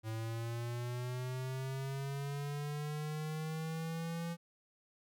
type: linear sweep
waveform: square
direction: up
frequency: 110 to 170 Hz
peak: -38 dBFS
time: 0.03-4.37 s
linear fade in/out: 50 ms
effects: none